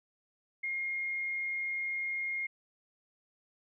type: tone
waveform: sine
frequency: 2136 Hz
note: C7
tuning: 35 cents sharp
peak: -32 dBFS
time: 0.63-2.47 s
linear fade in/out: 10 ms
effects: none